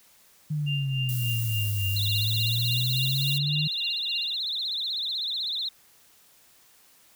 sine exponential two-way sweep, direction down then up, 153.8 to 98.8 to 153.8 Hz, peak -25 dBFS, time 0.5-3.68 s, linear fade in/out 10 ms, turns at 1.86 s
sine tone with tremolo, 2794 Hz, F7, in tune, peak -28 dBFS, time 0.66-4.36 s, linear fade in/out 20 ms, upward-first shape triangle, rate 3.5 Hz, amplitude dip 90%
violet noise, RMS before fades -35 dBFS, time 1.09-3.38 s, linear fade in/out 0 ms
sine tone with vibrato, 3835 Hz, A#7, 48 cents sharp, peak -27 dBFS, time 1.96-5.69 s, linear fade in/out 5 ms, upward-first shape triangle, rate 16 Hz, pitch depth 200 cents each way
effects white hiss -58 dBFS RMS until 7.15 s

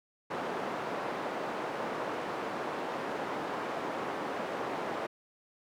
white band-pass noise, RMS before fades -36 dBFS, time 0.3-5.07 s, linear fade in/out 10 ms, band 250 to 930 Hz, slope 12 dB/octave, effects none

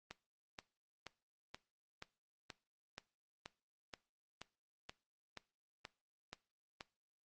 click train, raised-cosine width 0.2 ms, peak -29 dBFS, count 15, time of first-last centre 0.11-6.809 s, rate 2.09 Hz, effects noise-tail reverb RT60 0.3 s tail -19 dB re dry + Opus 32 kbps

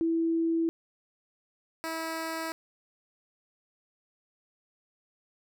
sine / 10% pulse tone pair in turn, 329.6 / 324.5 Hz, E4 / E4, 0 / -27 cents, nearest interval unison, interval 27 cents, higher first, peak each -24 dBFS, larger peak neither, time 0.01-0.69 / 1.84-2.52 s, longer neither, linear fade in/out 0 ms, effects none

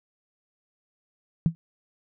sine tone with exponential decay, 164.81 Hz, E3, in tune, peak -13 dBFS, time 1.46-1.55 s, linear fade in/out 0 ms, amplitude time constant 19 ms, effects none

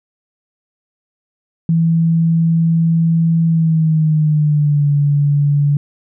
sine tone with pitch glide, 164.81 to 144.31 Hz, E3 to D3, 0 to -30 cents, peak -10 dBFS, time 1.69-5.77 s, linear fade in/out 2 ms, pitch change -230 cents, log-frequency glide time 3.46-4.89 s, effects none

